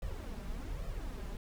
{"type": "noise with flanger", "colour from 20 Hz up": "brown", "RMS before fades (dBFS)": -40, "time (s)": [0.02, 1.37], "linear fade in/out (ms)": 2, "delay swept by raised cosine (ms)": [1.6, 5.1], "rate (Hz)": 1.2, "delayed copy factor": 0.65, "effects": []}